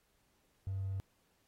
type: tone with hard clipping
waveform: triangle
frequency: 96.4 Hz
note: G2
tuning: 28 cents flat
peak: -35 dBFS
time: 0.67-1 s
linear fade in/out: 0 ms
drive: 3 dB
effects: pink hiss -75 dBFS RMS until 1.47 s + AAC 48 kbps